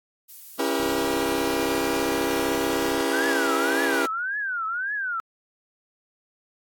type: noise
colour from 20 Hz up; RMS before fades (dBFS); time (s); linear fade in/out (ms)
violet; -42; 0.28-2.94; 20
type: chord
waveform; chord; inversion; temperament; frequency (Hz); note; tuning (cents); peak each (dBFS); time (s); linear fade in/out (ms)
sawtooth; C# diminished seventh; none; just; 277.2 / 332.6 / 399.1 / 479; C#4 / E4 / G4 / Bb4; 0 / +16 / +31 / +47; -24; 0.59-4.06; 5
type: click train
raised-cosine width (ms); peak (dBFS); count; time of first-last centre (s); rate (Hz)
2; -25; 73; 0.8-3.009; 32.6
type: tone with vibrato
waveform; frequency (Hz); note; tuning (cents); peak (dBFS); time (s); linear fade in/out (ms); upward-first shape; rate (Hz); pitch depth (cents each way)
sine; 1487; F#6; +8; -25; 3.13-5.2; 0; triangle; 1.8; 260
effects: AAC 64 kbps